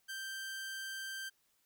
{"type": "tone", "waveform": "sawtooth", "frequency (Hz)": 1568, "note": "G6", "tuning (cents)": 0, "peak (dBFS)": -37, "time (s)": [0.08, 1.3], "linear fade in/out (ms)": 20, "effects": ["white hiss -75 dBFS RMS until 1.65 s"]}